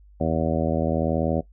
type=harmonic tone; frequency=80.5 Hz; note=E2; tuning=41 cents flat; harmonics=1 / 2 / 3 / 4 / 5 / 6 / 7 / 8 / 9; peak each=-29 / -27 / -27 / -30 / -33 / -32 / -27 / -32 / -33 dBFS; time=0.2-1.41 s; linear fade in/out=10 ms; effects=noise-tail reverb RT60 0.1 s tail -17 dB re dry + added 50 Hz sine -48 dBFS peak until 1.52 s